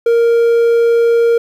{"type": "tone", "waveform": "triangle", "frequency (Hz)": 466.2, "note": "A#4", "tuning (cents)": 0, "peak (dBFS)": -6, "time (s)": [0.06, 1.38], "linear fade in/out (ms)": 5, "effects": ["8-bit"]}